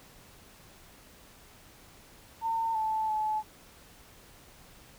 sine tone with pitch steps, 906 / 875 / 861 Hz, A#5 / A5 / A5, -50 / -10 / -38 cents, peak -27 dBFS, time 2.41-3.43 s, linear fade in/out 50 ms, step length 340 ms, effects pink hiss -55 dBFS RMS until 4.98 s

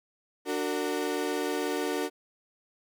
35% pulse chord, D augmented, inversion none, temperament equal with one note detuned, 293.7 / 370 / 456.3 Hz, D4 / F#4 / A#4, 0 / 0 / -37 cents, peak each -31 dBFS, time 0.45-2.1 s, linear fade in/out 50 ms, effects none

